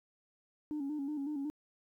sine tone with vibrato, 289 Hz, D4, 28 cents flat, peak -33 dBFS, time 0.71-1.5 s, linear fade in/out 0 ms, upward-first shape square, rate 5.4 Hz, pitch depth 71 cents each way, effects tanh soft clip ceiling -32 dBFS + 12-bit

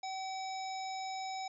harmonic tone with a mistuned harmonic, 763 Hz, G5, 47 cents flat, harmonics 1 / 3 / 5 / 7 / 9, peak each -38 / -48 / -50 / -49 / -53 dBFS, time 0.03-1.48 s, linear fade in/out 5 ms, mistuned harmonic 7, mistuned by -34 cents, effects none

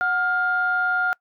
sine tone pair together, 737 / 1408.2 Hz, F#5 / F6, -7 / +14 cents, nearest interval major seventh, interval 1121 cents, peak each -25 / -19 dBFS, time 0.01-1.13 s, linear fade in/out 0 ms, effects noise-tail reverb RT60 0.1 s tail -25 dB re dry + tanh soft clip ceiling -12 dBFS

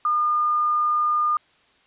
sine tone, 1213 Hz, D#6, 44 cents flat, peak -18 dBFS, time 0.05-1.37 s, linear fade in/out 2 ms, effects white hiss -59 dBFS RMS until 1.86 s + resampled to 8000 Hz

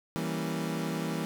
30% pulse chord, E diminished seventh, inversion none, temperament equal, 164.81 / 196 / 233.1 / 277.2 Hz, E3 / G3 / Bb3 / Db4, 0 / 0 / 0 / 0 cents, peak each -31 / -35 / -34 / -37 dBFS, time 0.16-1.25 s, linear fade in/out 0 ms, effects none

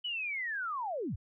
sine linear sweep, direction down, 3007 to 58.27 Hz, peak -33 dBFS, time 0.04-1.16 s, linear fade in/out 10 ms, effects none

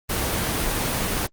pink noise, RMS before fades -24 dBFS, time 0.09-1.27 s, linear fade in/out 10 ms, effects Opus 24 kbps

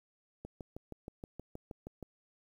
click train, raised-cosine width 2 ms, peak -30 dBFS, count 11, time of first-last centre 0.45-2.027 s, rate 6.34 Hz, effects 10-bit

